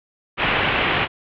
white low-pass noise, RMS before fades -20 dBFS, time 0.37-1.08 s, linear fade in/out 50 ms, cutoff 3100 Hz, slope 48 dB/octave, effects none

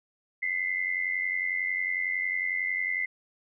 sine tone pair together, 2017 / 2108 Hz, B6 / C7, +36 / +12 cents, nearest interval minor second, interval 76 cents, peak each -29 / -30 dBFS, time 0.42-3.06 s, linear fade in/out 10 ms, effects none

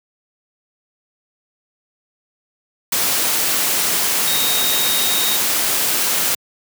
sine tone in noise, 3740 Hz, A#7, 5 cents sharp, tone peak -21 dBFS, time 4.27-5.37 s, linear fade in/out 5 ms, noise white, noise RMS -18 dBFS, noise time 2.92-6.35 s, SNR -6 dB, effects high-pass 150 Hz 12 dB/octave

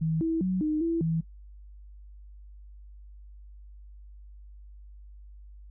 sine tone with pitch steps, 160.3 / 325.9 / 185.5 / 306.8 / 332.6 / 163.1 Hz, E3 / E4 / F#3 / D#4 / E4 / E3, -48 / -20 / +5 / -24 / +16 / -18 cents, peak -24 dBFS, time 0.01-1.21 s, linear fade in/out 10 ms, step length 200 ms, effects noise-tail reverb RT60 0.1 s tail -22 dB re dry + added 50 Hz sine -45 dBFS peak until 5.7 s

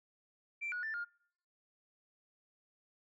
sine tone with pitch steps, 2348 / 1457 / 1772 / 1415 Hz, D7 / F#6 / A6 / F6, -1 / -27 / +12 / +22 cents, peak -36 dBFS, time 0.61-1.05 s, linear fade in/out 20 ms, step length 110 ms, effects noise-tail reverb RT60 0.6 s tail -25 dB re dry + tanh soft clip ceiling -32 dBFS

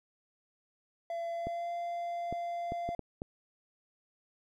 triangle tone with pitch glide, 677 to 690.4 Hz, E5 to F5, +46 to -20 cents, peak -32 dBFS, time 1.1-2.95 s, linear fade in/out 2 ms, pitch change +34 cents, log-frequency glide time 1.31-1.72 s
clicks, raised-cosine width 2 ms, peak -24 dBFS, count 6, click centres 1.47 / 2.326 / 2.721 / 2.89 / 2.993 / 3.219 s
effects none

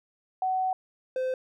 sine / triangle tone pair in turn, 750 / 515.6 Hz, F#5 / C5, +23 / -26 cents, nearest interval tritone, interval 649 cents, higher first, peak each -24 / -24 dBFS, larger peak neither, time 0.42-0.73 / 1.16-1.34 s, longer first, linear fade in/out 2 ms, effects none

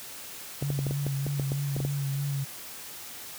sine tone with vibrato, 139.8 Hz, C#3, 15 cents sharp, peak -27 dBFS, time 0.61-2.45 s, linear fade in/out 20 ms, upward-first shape sine, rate 3.2 Hz, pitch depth 33 cents each way
clicks, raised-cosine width 2 ms, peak -19 dBFS, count 12, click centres 0.625 / 0.703 / 0.79 / 0.867 / 0.91 / 1.066 / 1.266 / 1.397 / 1.519 / 1.765 / 1.803 / 1.85 s
effects white hiss -42 dBFS RMS until 3.38 s + high-pass 60 Hz 12 dB/octave

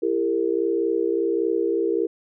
sine tone cluster, 335.7 / 399.2 / 460.7 Hz, E4 / G4 / A#4, +32 / +32 / -20 cents, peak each -24 dBFS, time 0.02-2.07 s, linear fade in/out 10 ms, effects none

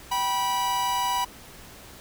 45% pulse tone pair together, 776 / 977.7 Hz, G5 / B5, -18 / -18 cents, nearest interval major third, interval 400 cents, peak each -31 / -24 dBFS, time 0.11-1.25 s, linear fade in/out 10 ms, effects pink hiss -46 dBFS RMS until 2 s

